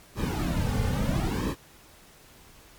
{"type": "noise with flanger", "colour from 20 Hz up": "brown", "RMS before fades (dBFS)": -27, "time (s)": [0.15, 1.56], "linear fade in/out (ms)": 50, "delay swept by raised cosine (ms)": [1.4, 3.1], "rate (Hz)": 0.75, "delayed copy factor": -0.9, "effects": ["pink hiss -53 dBFS RMS until 2.78 s", "MP3 96 kbps"]}